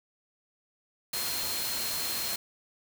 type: tone in noise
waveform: sine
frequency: 4210 Hz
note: C8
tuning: 10 cents sharp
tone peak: -36 dBFS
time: 1.13-2.36 s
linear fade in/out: 5 ms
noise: white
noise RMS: -33 dBFS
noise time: 1.13-2.36 s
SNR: -6 dB
effects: none